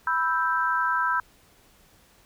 sine chord, E minor, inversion second, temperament equal, 987.8 / 1318.5 / 1568 Hz, B5 / E6 / G6, 0 / 0 / 0 cents, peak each -26 dBFS, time 0.07-1.2 s, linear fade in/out 2 ms, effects pink hiss -58 dBFS RMS until 2.25 s

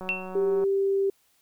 click train, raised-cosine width 1 ms, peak -25 dBFS, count 118, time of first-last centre 0.01-0.639 s, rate 186 Hz
sine tone with exponential decay, 2700 Hz, E7, 41 cents sharp, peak -21 dBFS, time 0.09-0.35 s, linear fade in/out 0 ms, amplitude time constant 55 ms
sine tone, 392.3 Hz, G4, 1 cent sharp, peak -21 dBFS, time 0.35-1.1 s, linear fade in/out 5 ms
effects white hiss -66 dBFS RMS until 1.41 s

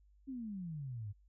sine exponential sweep, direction down, 277.2 to 97 Hz, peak -40 dBFS, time 0.27-1.13 s, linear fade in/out 20 ms, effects added 50 Hz sine -63 dBFS peak until 1.28 s

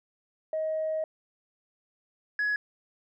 sine tone pair in turn, 630 / 1681.9 Hz, D#5 / G#6, +21 / +21 cents, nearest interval octave + perfect fourth, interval 1700 cents, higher second, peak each -26 / -23 dBFS, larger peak second, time 0.53-1.04 / 2.39-2.56 s, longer first, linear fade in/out 2 ms, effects tanh soft clip ceiling -23 dBFS

